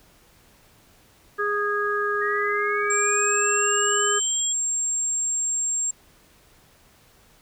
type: harmonic tone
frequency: 412.4 Hz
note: G#4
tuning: 12 cents flat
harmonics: 1 / 3 / 4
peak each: -26 / -26 / -26 dBFS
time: 1.38-4.2 s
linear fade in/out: 20 ms
type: linear sweep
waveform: sine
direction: up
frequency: 1857 to 3322 Hz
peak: -29 dBFS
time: 2.21-4.53 s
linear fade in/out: 10 ms
type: tone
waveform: sine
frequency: 7459 Hz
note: A#8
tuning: in tune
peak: -22 dBFS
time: 2.9-5.91 s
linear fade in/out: 5 ms
effects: pink hiss -56 dBFS RMS until 7.41 s